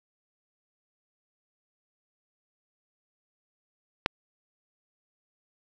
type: click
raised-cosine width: 0.3 ms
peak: -6 dBFS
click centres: 4.061 s
effects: none